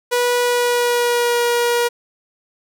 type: tone with pitch glide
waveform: sawtooth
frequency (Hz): 487.5 to 477.7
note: B4 to A#4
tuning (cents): -23 to +42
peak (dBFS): -11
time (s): 0.11-1.89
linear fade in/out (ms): 20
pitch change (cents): -35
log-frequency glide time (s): 0.42-1.41
effects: none